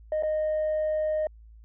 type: tone with dropouts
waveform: sine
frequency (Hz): 618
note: D#5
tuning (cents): -12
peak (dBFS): -22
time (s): 0.12-1.27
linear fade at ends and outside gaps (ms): 2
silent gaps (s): 0.225-0.233
effects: tanh soft clip ceiling -22 dBFS + added 55 Hz sine -47 dBFS peak until 1.64 s